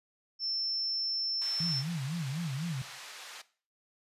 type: tone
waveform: sine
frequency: 5350 Hz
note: E8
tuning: 25 cents sharp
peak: -30 dBFS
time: 0.39-1.83 s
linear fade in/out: 50 ms
type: band-pass noise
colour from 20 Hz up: white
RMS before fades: -47 dBFS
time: 1.41-3.42 s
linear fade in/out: 10 ms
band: 700 to 4900 Hz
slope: 12 dB/octave
type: tone with vibrato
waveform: sine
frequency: 151.4 Hz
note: D#3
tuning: 47 cents flat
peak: -32 dBFS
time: 1.6-2.82 s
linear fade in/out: 5 ms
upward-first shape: sine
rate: 4 Hz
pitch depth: 250 cents each way
effects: noise-tail reverb RT60 0.4 s tail -17 dB re dry + resampled to 32000 Hz